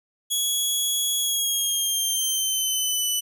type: tone with pitch glide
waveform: 15% pulse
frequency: 3348 to 2983 Hz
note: G#7 to F#7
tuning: +13 to +13 cents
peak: -15 dBFS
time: 0.3-3.21 s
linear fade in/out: 20 ms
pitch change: -200 cents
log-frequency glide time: 1.18-3.06 s
effects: none